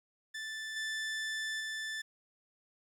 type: tone with level steps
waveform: sawtooth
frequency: 1760 Hz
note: A6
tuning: in tune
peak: -35 / -31 / -33 dBFS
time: 0.34-2.02 s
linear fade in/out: 10 ms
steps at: 0.76 / 1.6 s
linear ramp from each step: 5 ms
effects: low-pass 8000 Hz 12 dB/octave + 11-bit